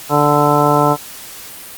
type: harmonic tone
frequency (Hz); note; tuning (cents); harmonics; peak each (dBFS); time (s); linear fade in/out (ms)
146.83; D3; 0; 1 / 2 / 3 / 4 / 5 / 6 / 7 / 9; -18 / -18 / -18 / -18 / -18 / -18 / -18 / -18; 0.09-0.97; 50
effects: white hiss -33 dBFS RMS until 1.77 s + Opus 48 kbps